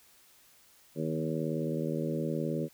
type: harmonic tone with a mistuned harmonic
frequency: 79.2 Hz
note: D#2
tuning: 31 cents sharp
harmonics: 2 / 3 / 4 / 5 / 6 / 7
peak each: -34 / -36 / -37 / -38 / -39 / -39 dBFS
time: 0.95-2.69 s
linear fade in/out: 50 ms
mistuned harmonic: 2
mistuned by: -23 cents
effects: white hiss -61 dBFS RMS until 2.73 s